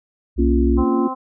sine tone, 63.9 Hz, C2, 40 cents flat, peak -16 dBFS, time 0.36-0.85 s, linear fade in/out 50 ms
sine chord, Bb minor, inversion none, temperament equal, 233.1 / 277.2 / 349.2 Hz, Bb3 / Db4 / F4, 0 / 0 / 0 cents, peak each -20 dBFS, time 0.38-1.08 s, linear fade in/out 10 ms
harmonic tone, 260 Hz, C4, 11 cents flat, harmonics 1 / 2 / 3 / 4 / 5, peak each -30 / -33 / -29 / -26 / -36 dBFS, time 0.77-1.15 s, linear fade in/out 20 ms
effects none

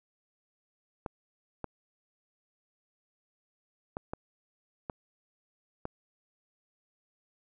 clicks, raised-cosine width 1 ms, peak -21 dBFS, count 6, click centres 1.062 / 1.643 / 3.969 / 4.135 / 4.898 / 5.854 s, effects none

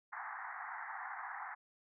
pink band-pass noise, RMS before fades -45 dBFS, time 0.12-1.55 s, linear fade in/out 10 ms, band 740 to 2000 Hz, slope 96 dB/octave, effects none

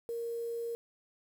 sine tone with quantisation, 466.2 Hz, A#4, in tune, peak -34 dBFS, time 0.09-0.75 s, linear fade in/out 0 ms, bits 9, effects none

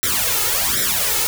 white noise with flanger, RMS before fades -19 dBFS, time 0.03-1.27 s, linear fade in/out 0 ms, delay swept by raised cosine 0.53 to 2.33 ms, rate 1.3 Hz, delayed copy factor +1, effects none

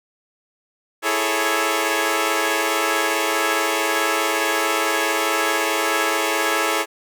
10% pulse chord, A major seventh, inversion second, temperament equal, 329.6 / 415.3 / 440 / 554.4 Hz, E4 / G#4 / A4 / C#5, 0 / 0 / 0 / 0 cents, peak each -16 dBFS, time 1.02-6.86 s, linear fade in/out 50 ms, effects none

